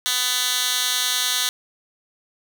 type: tone with high-pass filter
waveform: 10% pulse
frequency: 250 Hz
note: B3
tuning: 21 cents sharp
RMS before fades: -22 dBFS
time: 0.06-1.49 s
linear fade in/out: 0 ms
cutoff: 3100 Hz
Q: 1.1
effects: none